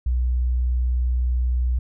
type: tone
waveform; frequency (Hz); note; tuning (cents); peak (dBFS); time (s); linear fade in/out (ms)
sine; 61.7; B1; -1; -18; 0.06-1.79; 5
effects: none